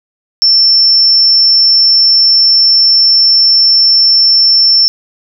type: tone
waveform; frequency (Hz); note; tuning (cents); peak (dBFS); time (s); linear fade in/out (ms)
sine; 5380; E8; +34; -4; 0.42-4.88; 0
effects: none